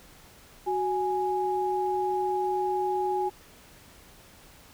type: tone pair together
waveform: sine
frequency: 370.8 / 830.6 Hz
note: F#4 / G#5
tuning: +4 / 0 cents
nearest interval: octave + major second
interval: 1396 cents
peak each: -28 / -27 dBFS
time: 0.66-3.3 s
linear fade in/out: 20 ms
effects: pink hiss -53 dBFS RMS until 4.73 s